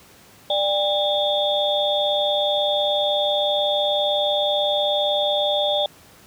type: tone cluster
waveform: sine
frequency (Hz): 593 / 803 / 3355 / 3581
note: D5 / G5 / G#7 / A7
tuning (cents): +17 / +41 / +17 / +30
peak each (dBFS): -21 / -26 / -26 / -24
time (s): 0.5-5.86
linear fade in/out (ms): 2
effects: pink hiss -49 dBFS RMS until 6.26 s + high-pass 80 Hz 12 dB/octave